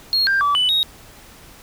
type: tone with pitch steps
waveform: sine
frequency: 4279 / 1587 / 1152 / 2988 / 3767 Hz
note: C8 / G6 / D6 / F#7 / A#7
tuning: +38 / +21 / -34 / +16 / +17 cents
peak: -13 dBFS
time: 0.13-0.83 s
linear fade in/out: 0 ms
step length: 140 ms
effects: tanh soft clip ceiling -12 dBFS + pink hiss -44 dBFS RMS until 1.62 s